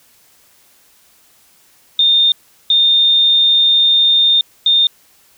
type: tone bursts at uneven times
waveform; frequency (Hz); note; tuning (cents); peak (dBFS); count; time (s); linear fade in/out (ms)
sine; 3636; A#7; -44; -8; 3; 1.99-2.32 / 2.7-4.41 / 4.66-4.87; 2
effects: white hiss -51 dBFS RMS until 5.37 s